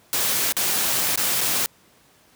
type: noise with dropouts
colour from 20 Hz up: white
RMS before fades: -22 dBFS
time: 0.13-1.66 s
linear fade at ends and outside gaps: 0 ms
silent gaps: 0.523-0.567 / 1.158-1.175 / 1.408-1.412 s
effects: pink hiss -56 dBFS RMS until 2.35 s + high-pass 100 Hz 12 dB/octave